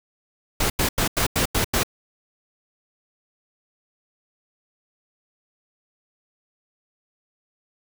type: noise bursts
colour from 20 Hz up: pink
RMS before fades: -21 dBFS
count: 7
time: 0.6-1.834 s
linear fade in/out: 5 ms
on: 100 ms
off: 89 ms
effects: none